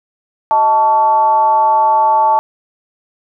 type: tone with frequency modulation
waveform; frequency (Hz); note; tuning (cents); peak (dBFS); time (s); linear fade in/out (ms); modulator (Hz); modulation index
sine; 880; A5; 0; -8; 0.51-2.39; 0; 250; 0.56
effects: none